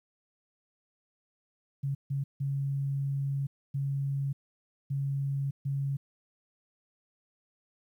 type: tone bursts at uneven times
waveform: sine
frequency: 138.59 Hz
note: C#3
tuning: in tune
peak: -28 dBFS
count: 6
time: 1.83-1.95 / 2.1-2.24 / 2.4-3.47 / 3.74-4.33 / 4.9-5.51 / 5.65-5.97 s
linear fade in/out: 10 ms
effects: 11-bit